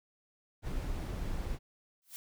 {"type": "noise", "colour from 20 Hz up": "brown", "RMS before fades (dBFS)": -36, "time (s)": [0.62, 1.59], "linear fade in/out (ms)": 50}
{"type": "noise with exponential growth", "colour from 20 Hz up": "blue", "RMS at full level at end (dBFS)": -41, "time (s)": [2.02, 2.16], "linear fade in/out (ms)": 0, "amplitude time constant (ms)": 29}
{"effects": []}